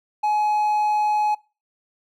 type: tone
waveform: triangle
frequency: 844 Hz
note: G#5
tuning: 28 cents sharp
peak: -16 dBFS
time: 0.23-1.35 s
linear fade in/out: 10 ms
effects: noise-tail reverb RT60 0.3 s tail -22 dB re dry